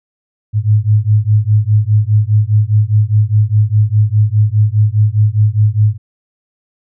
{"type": "beating tone pair", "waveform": "sine", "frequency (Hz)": [103.83, 108.73], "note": ["G#2", "A2"], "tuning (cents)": [0, -20], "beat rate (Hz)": 4.9, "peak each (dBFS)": -11, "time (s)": [0.53, 5.98], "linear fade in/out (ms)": 50, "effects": []}